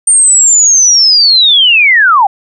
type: linear sweep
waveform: sine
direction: down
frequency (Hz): 8870 to 747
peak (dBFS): -3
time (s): 0.07-2.27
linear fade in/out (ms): 5
effects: none